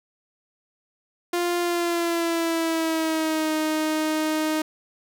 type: tone with pitch glide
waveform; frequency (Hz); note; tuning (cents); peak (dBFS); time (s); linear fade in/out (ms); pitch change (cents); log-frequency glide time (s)
sawtooth; 349.2 to 311.1; F4 to D#4; 0 to 0; -18; 1.33-4.62; 5; -200; 1.6-3.54
effects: none